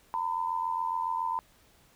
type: tone pair together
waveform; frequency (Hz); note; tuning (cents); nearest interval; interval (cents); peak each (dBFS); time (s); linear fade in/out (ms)
sine; 916 / 1003.2; A#5 / B5; -31 / +27; major second; 158; -31 / -31; 0.14-1.39; 0
effects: pink hiss -62 dBFS RMS until 1.95 s